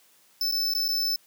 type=tone with dropouts; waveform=square; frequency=5274 Hz; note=E8; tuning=in tune; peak=-24 dBFS; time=0.41-1.16 s; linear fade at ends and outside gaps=2 ms; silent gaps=0.514-0.522 / 0.738-0.749 / 0.882-0.887 s; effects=white hiss -60 dBFS RMS until 1.26 s + high-pass 150 Hz 12 dB/octave